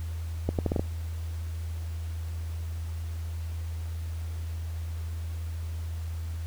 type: accelerating click train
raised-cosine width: 2 ms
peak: -13 dBFS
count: 6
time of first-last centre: 0.49-0.795 s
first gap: 98 ms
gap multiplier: 0.76
effects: added 82 Hz sine -31 dBFS peak until 6.46 s + pink hiss -51 dBFS RMS until 6.46 s